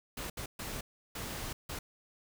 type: noise bursts at uneven times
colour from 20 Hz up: pink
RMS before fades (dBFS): -40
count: 5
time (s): 0.17-0.3 / 0.37-0.46 / 0.59-0.81 / 1.15-1.53 / 1.69-1.79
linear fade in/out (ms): 5
effects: none